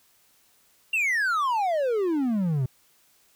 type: exponential sweep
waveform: triangle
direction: down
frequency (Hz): 2794 to 123.1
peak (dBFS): -20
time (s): 0.93-2.66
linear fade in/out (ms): 5
effects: white hiss -62 dBFS RMS until 3.35 s